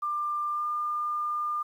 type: tone with pitch glide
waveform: sine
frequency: 1192 to 1203.8 Hz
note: D6 to D6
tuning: +25 to +42 cents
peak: -27 dBFS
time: 0.02-1.63 s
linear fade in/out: 10 ms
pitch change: +17 cents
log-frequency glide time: 0.51-0.66 s
effects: 10-bit